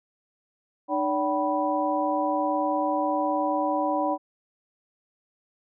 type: tone cluster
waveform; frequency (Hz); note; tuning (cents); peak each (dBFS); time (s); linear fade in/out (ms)
sine; 303.1 / 573 / 763 / 982; D#4 / D5 / G5 / B5; -45 / -43 / -47 / -10; -28; 0.88-4.18; 50
effects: none